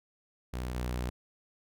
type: tone pair in turn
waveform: sawtooth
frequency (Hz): 61.9 / 61.59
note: B1 / B1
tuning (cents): +5 / -4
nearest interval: unison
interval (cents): 9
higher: first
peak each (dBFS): -30 / -28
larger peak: second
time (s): 0.53-0.74 / 0.74-1.1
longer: second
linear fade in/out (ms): 10
effects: none